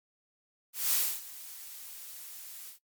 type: noise with ADSR envelope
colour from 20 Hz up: blue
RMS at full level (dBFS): -26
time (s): 0.73-2.79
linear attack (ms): 200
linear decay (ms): 270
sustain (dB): -19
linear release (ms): 110
effects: noise-tail reverb RT60 0.1 s tail -19 dB re dry + MP3 96 kbps